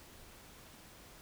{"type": "silence", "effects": ["pink hiss -56 dBFS RMS until 1.21 s"]}